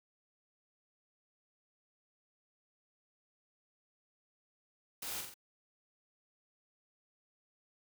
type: noise with echo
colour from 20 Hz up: white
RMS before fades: -42 dBFS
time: 5.02-5.21 s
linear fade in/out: 5 ms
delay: 44 ms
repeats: 3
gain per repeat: -4 dB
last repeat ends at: 5.342 s
effects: none